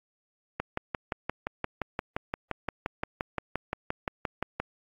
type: click train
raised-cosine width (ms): 0.5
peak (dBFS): -14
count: 24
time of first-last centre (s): 0.6-4.6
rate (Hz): 5.75
effects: AAC 48 kbps